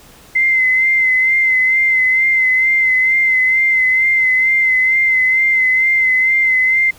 sine tone with vibrato, 2065 Hz, C7, 23 cents flat, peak -10 dBFS, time 0.35-6.91 s, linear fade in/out 10 ms, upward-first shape sine, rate 2.2 Hz, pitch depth 30 cents each way, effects pink hiss -43 dBFS RMS until 6.98 s

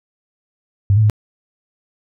sine tone with pitch steps, 99.7 / 109.2 / 105.9 Hz, G2 / A2 / G#2, +30 / -13 / +34 cents, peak -9 dBFS, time 0.9-1.098 s, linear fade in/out 0 ms, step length 66 ms, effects none

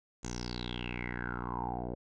10% pulse tone with low-pass filter sweep, 60.4 Hz, B1, 38 cents flat, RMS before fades -38 dBFS, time 0.23-1.95 s, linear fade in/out 10 ms, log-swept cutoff 6900 to 560 Hz, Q 8.4, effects none

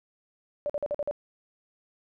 sine tone bursts, 584 Hz, D5, 10 cents flat, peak -26 dBFS, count 6, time 0.66-1.111 s, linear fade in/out 0 ms, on 36 ms, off 47 ms, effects none

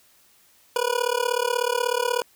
25% pulse tone with amplitude modulation, 487.1 Hz, B4, 24 cents flat, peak -14 dBFS, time 0.76-2.22 s, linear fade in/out 2 ms, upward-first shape sine, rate 36.4 Hz, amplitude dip 95%, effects white hiss -58 dBFS RMS until 2.35 s

